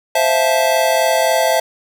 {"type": "chord", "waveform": "square", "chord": "F major seventh", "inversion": "second", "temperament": "just", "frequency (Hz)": [523.8, 654.8, 698.5, 873.1], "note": ["C5", "E5", "F5", "A5"], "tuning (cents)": [2, -12, 0, -14], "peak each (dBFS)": [-20, -16, -22, -20], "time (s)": [0.15, 1.6], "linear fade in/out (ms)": 5, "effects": []}